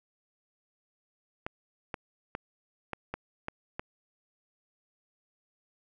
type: clicks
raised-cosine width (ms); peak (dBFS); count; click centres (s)
0.5; -19; 7; 1.465 / 1.942 / 2.351 / 2.933 / 3.14 / 3.484 / 3.795
effects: none